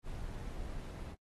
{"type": "noise", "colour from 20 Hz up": "brown", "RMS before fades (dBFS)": -42, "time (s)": [0.03, 1.16], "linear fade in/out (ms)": 50, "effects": ["noise-tail reverb RT60 0.1 s tail -23 dB re dry", "AAC 32 kbps"]}